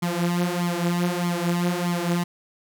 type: tone with flanger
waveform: sawtooth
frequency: 174.61 Hz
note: F3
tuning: in tune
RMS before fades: -24 dBFS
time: 0.02-2.24 s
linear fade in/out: 10 ms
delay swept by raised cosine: 0.91 to 6.81 ms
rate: 1.6 Hz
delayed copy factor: +0.75
effects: none